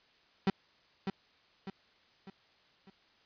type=tone with echo; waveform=35% pulse; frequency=193.3 Hz; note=G3; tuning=24 cents flat; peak=-23 dBFS; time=0.47-0.5 s; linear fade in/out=2 ms; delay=600 ms; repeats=4; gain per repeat=-7 dB; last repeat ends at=2.9 s; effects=white hiss -66 dBFS RMS until 3.25 s + resampled to 11025 Hz